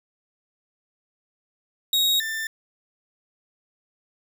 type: tone pair in turn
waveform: 40% pulse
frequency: 3777 / 1782.5 Hz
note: A#7 / A6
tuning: +22 / +22 cents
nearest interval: octave + minor second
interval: 1300 cents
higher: first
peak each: -17 / -26 dBFS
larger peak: first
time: 1.93-2.2 / 2.2-2.47 s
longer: neither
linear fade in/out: 2 ms
effects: none